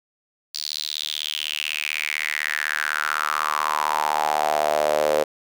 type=tone with high-pass filter sweep; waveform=sawtooth; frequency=75.9 Hz; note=D#2; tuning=42 cents flat; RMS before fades=-24 dBFS; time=0.54-5.24 s; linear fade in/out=10 ms; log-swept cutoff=4600 to 510 Hz; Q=5.7; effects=none